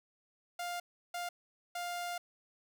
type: tone bursts at uneven times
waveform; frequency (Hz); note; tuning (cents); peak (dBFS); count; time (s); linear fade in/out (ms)
sawtooth; 702; F5; +9; -33; 3; 0.59-0.8 / 1.14-1.29 / 1.75-2.18; 5
effects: none